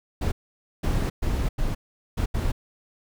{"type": "noise bursts at uneven times", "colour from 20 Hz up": "brown", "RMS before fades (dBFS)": -24, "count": 6, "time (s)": [[0.21, 0.32], [0.83, 1.1], [1.22, 1.49], [1.58, 1.75], [2.17, 2.26], [2.34, 2.52]], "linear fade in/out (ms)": 10, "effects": []}